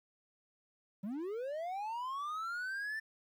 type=linear sweep; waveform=triangle; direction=up; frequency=182.5 to 1789 Hz; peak=-35 dBFS; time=1.03-3 s; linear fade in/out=10 ms; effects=12-bit